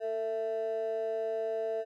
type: ring-modulated tone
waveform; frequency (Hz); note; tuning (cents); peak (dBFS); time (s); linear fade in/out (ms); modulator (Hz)
triangle; 555; C#5; +2; -24; 0-1.85; 50; 108
effects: tanh soft clip ceiling -25 dBFS